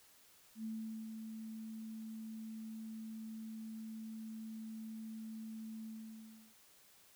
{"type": "tone with ADSR envelope", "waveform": "sine", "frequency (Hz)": 220.9, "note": "A3", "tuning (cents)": 7, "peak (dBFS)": -39, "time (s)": [0.55, 6.55], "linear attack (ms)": 93, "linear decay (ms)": 430, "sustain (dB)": -5, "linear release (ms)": 700, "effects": ["white hiss -65 dBFS RMS until 7.15 s"]}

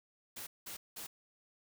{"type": "noise bursts", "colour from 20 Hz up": "white", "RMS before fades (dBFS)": -45, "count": 3, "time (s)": [0.36, 1.07], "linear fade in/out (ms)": 10, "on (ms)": 110, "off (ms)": 190, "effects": []}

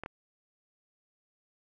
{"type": "clicks", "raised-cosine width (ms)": 0.5, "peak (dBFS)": -23, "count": 2, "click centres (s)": [0.036, 0.061], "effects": []}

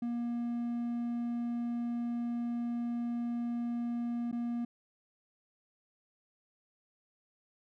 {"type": "tone with dropouts", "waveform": "triangle", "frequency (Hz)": 237.5, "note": "A#3", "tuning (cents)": 33, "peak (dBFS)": -30, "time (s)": [0.02, 4.65], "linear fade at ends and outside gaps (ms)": 5, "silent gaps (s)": [4.315, 4.326], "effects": []}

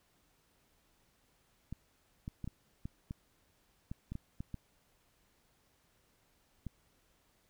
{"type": "clicks", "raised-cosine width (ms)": 5, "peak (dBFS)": -28, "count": 12, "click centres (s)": [1.726, 2.279, 2.443, 2.476, 2.855, 3.109, 3.915, 4.12, 4.154, 4.405, 4.543, 6.667], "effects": ["pink hiss -72 dBFS RMS until 7.49 s"]}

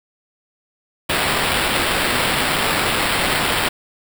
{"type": "noise with sample-and-hold", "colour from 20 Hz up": "white", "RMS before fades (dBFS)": -19, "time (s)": [1.09, 3.69], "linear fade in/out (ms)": 10, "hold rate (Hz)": 6300, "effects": []}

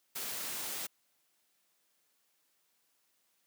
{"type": "noise", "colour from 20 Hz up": "white", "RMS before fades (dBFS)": -39, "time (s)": [0.15, 0.87], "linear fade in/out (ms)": 10, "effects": ["white hiss -75 dBFS RMS until 3.46 s", "high-pass 150 Hz 12 dB/octave"]}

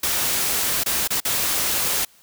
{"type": "noise with dropouts", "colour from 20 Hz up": "white", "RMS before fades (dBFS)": -22, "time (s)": [0.03, 2.05], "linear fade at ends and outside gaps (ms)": 5, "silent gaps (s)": [[0.836, 0.86], [1.076, 1.104], [1.203, 1.25]], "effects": ["white hiss -54 dBFS RMS until 2.22 s"]}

